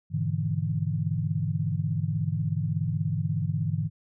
sine chord, E dominant seventh, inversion first, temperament just, 103.01 / 123.61 / 148.33 / 164.81 Hz, G#2 / B2 / D3 / E3, -14 / +2 / +18 / 0 cents, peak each -30 / -34 / -29 / -30 dBFS, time 0.1-3.9 s, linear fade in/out 50 ms, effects none

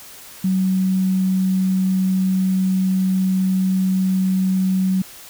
sine tone, 188.1 Hz, F#3, 29 cents sharp, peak -15 dBFS, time 0.44-5.02 s, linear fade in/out 5 ms, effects white hiss -40 dBFS RMS until 5.29 s

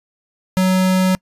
square tone, 186.3 Hz, F#3, 12 cents sharp, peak -13 dBFS, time 0.57-1.15 s, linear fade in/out 0 ms, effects noise-tail reverb RT60 0.1 s tail -25 dB re dry + resampled to 32000 Hz

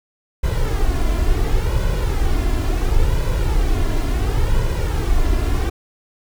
brown noise with flanger, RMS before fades -17 dBFS, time 0.43-5.7 s, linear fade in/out 10 ms, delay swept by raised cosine 2 to 2.95 ms, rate 0.71 Hz, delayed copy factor +0.65, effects none

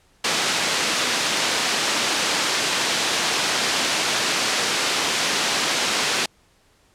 white band-pass noise, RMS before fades -22 dBFS, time 0.24-6.26 s, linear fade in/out 5 ms, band 190 to 5300 Hz, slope 12 dB/octave, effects pink hiss -59 dBFS RMS until 6.94 s + low-pass 10000 Hz 12 dB/octave

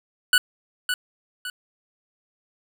25% pulse tone with echo, 1480 Hz, F#6, in tune, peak -10 dBFS, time 0.33-0.38 s, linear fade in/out 2 ms, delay 560 ms, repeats 2, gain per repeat -8 dB, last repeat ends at 1.5 s, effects none

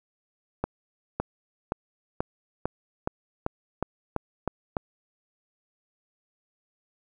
accelerating click train, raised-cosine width 1 ms, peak -12 dBFS, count 11, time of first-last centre 0.64-4.768 s, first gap 560 ms, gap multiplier 0.93, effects 9-bit

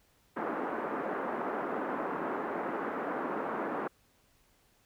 pink band-pass noise, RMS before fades -35 dBFS, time 0.36-3.88 s, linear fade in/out 10 ms, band 250 to 1500 Hz, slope 24 dB/octave, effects pink hiss -68 dBFS RMS until 4.85 s

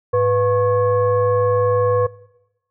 sine tone with frequency modulation, 493.9 Hz, B4, in tune, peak -13 dBFS, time 0.13-2.07 s, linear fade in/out 10 ms, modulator 598 Hz, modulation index 0.7, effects noise-tail reverb RT60 1.0 s tail -22 dB re dry

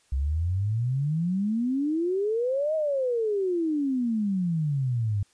sine exponential two-way sweep, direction up then down, 64.3 to 640 to 97.8 Hz, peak -23 dBFS, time 0.12-5.23 s, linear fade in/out 5 ms, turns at 2.75 s, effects white hiss -64 dBFS RMS until 5.33 s + resampled to 22050 Hz

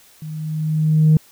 sine tone with level ramp, 155.56 Hz, D#3, in tune, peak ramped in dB -28 to -6 dBFS, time 0.22-1.17 s, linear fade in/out 2 ms, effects tanh soft clip ceiling -6 dBFS + white hiss -50 dBFS RMS until 1.31 s

